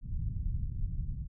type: low-pass noise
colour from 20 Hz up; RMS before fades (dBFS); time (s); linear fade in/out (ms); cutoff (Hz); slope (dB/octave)
pink; -34; 0.01-1.28; 50; 140; 24
effects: none